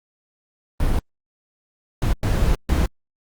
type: noise bursts at uneven times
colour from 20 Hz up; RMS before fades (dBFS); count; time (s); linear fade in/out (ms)
brown; -18; 4; 0.8-0.99 / 2.02-2.13 / 2.23-2.55 / 2.69-2.86; 2
effects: Opus 32 kbps